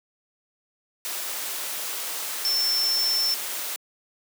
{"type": "tone in noise", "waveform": "sine", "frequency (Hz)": 5370, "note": "E8", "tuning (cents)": 31, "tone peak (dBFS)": -21, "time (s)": [2.45, 3.34], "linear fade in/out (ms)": 0, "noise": "white", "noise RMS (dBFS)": -31, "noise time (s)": [1.05, 3.76], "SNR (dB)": 7, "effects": ["high-pass 400 Hz 12 dB/octave"]}